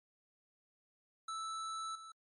square tone with level steps, 1316 Hz, E6, 3 cents flat, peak -40 / -50 dBFS, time 1.28-2.12 s, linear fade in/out 5 ms, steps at 1.95 s, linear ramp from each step 5 ms, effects MP3 48 kbps

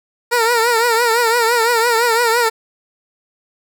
15% pulse tone with vibrato, 466.2 Hz, A#4, in tune, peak -6 dBFS, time 0.31-2.5 s, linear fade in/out 20 ms, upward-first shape triangle, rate 5.9 Hz, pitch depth 98 cents each way, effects none

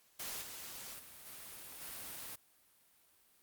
white noise with level steps, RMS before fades -43 / -48 / -54 / -50 / -46 dBFS, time 0.19-2.36 s, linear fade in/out 10 ms, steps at 0.41 / 0.98 / 1.25 / 1.8 s, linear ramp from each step 20 ms, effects white hiss -69 dBFS RMS until 3.42 s + Opus 48 kbps

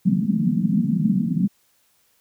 pink band-pass noise, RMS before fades -20 dBFS, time 0.05-1.48 s, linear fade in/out 10 ms, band 170 to 220 Hz, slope 48 dB/octave, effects white hiss -63 dBFS RMS until 2.2 s

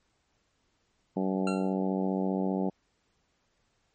harmonic tone, 95 Hz, F#2, 46 cents sharp, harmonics 2 / 3 / 4 / 5 / 6 / 7 / 8 / 9, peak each -29 / -33 / -35 / -37 / -39 / -40 / -41 / -42 dBFS, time 1.16-2.7 s, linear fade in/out 10 ms
25% pulse tone with exponential decay, 1369 Hz, F6, 35 cents flat, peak -28 dBFS, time 1.47-1.78 s, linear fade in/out 2 ms, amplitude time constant 67 ms
effects pink hiss -73 dBFS RMS until 3.94 s + MP3 32 kbps

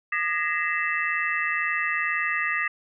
sine tone cluster, 1218 / 1685 / 1875 / 2037 / 2644 Hz, D#6 / G#6 / A#6 / C7 / E7, -37 / +25 / +10 / -47 / +5 cents, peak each -30 / -33 / -27 / -29 / -32 dBFS, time 0.12-2.68 s, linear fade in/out 5 ms, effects none

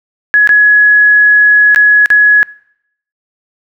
sine tone with dropouts, 1684 Hz, G#6, 24 cents sharp, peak -3 dBFS, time 0.34-2.43 s, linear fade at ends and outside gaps 0 ms, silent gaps 0.474-0.492 / 1.747-1.76 / 2.059-2.103 s, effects noise-tail reverb RT60 0.7 s tail -23 dB re dry

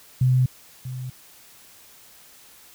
sine tone with echo, 127.8 Hz, C3, 40 cents flat, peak -15 dBFS, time 0.21-0.46 s, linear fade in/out 5 ms, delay 640 ms, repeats 1, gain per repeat -14 dB, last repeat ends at 1.1 s, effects white hiss -50 dBFS RMS until 2.74 s

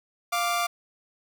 sawtooth tone pair together, 698.5 / 1174.7 Hz, F5 / D6, 0 / 0 cents, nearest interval major sixth, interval 900 cents, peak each -23 dBFS, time 0.32-0.67 s, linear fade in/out 10 ms, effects none

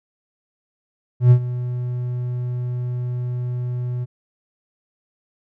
triangle tone with ADSR envelope, 123.4 Hz, B2, 1 cent flat, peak -4 dBFS, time 1.2-4.06 s, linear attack 110 ms, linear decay 79 ms, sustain -16 dB, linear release 29 ms, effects none

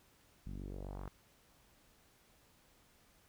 sawtooth tone with low-pass filter sweep, 47.87 Hz, G1, 40 cents flat, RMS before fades -45 dBFS, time 0.46-1.08 s, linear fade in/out 0 ms, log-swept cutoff 190 to 1300 Hz, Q 2, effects pink hiss -68 dBFS RMS until 3.28 s

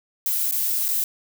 violet noise with dropouts, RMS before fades -23 dBFS, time 0.26-1.04 s, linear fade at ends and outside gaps 1 ms, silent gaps 0.512-0.522 / 0.882-0.887 s, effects none

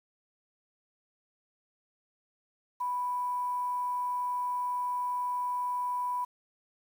sine tone with quantisation, 987.8 Hz, B5, in tune, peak -29 dBFS, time 2.8-6.25 s, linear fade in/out 10 ms, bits 9, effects none

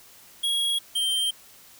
square tone pair in turn, 3308 / 3148 Hz, G#7 / G7, -8 / +7 cents, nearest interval minor second, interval 85 cents, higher first, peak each -23 dBFS, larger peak neither, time 0.43-0.79 / 0.95-1.31 s, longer neither, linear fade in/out 10 ms, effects white hiss -51 dBFS RMS until 1.79 s

